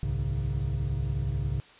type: tone cluster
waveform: triangle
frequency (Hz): 64.2 / 75.4 / 104.3 / 135.1 / 151.8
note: C2 / D2 / G#2 / C#3 / D#3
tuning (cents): -32 / +46 / +8 / -44 / -42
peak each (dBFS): -29 / -38 / -30 / -29 / -38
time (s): 0.03-1.6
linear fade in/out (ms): 0
effects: white hiss -53 dBFS RMS until 1.79 s + resampled to 8000 Hz

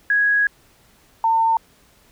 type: tone pair in turn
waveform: sine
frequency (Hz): 1661.2 / 903.2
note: G#6 / A5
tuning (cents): 0 / +45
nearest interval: major seventh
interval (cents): 1055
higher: first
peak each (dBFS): -14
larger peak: neither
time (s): 0.1-0.47 / 1.24-1.57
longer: first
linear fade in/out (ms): 2
effects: pink hiss -55 dBFS RMS until 2.11 s

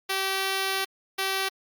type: tone bursts at uneven times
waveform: 5% pulse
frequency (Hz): 385.8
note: G4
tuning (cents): -28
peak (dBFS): -14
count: 2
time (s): 0.09-0.85 / 1.18-1.49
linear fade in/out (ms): 10
effects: Opus 48 kbps

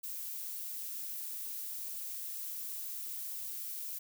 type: noise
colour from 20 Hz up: violet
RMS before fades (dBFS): -41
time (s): 0.03-3.99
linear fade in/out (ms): 10
effects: none

